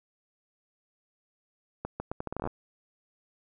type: accelerating click train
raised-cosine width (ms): 1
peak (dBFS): -19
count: 13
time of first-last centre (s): 1.85-2.474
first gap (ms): 150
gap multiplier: 0.77
effects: none